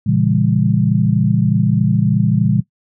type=chord; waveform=sine; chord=A# diminished seventh; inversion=none; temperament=just; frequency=116.54 / 139.85 / 167.82 / 201.4 Hz; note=A#2 / C#3 / E3 / G3; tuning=0 / +16 / +31 / +47 cents; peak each=-17 dBFS; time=0.06-2.61 s; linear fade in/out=10 ms; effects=noise-tail reverb RT60 0.1 s tail -17 dB re dry